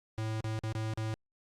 square tone with dropouts, 110 Hz, A2, in tune, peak -33 dBFS, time 0.18-1.14 s, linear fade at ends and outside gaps 0 ms, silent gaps 0.406-0.443 / 0.59-0.636 / 0.725-0.751 / 0.937-0.975 s, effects low-pass 8000 Hz 12 dB/octave + Opus 48 kbps

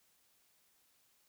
silence, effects white hiss -72 dBFS RMS until 1.28 s

